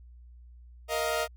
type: chord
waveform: sawtooth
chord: Bb suspended fourth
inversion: none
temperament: equal with one note detuned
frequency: 466.2 / 627.3 / 698.5 Hz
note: Bb4 / Eb5 / F5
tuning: 0 / +14 / 0 cents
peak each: -29 / -26 / -30 dBFS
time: 0.88-1.28 s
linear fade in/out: 50 ms
effects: added 60 Hz sine -48 dBFS peak until 1.36 s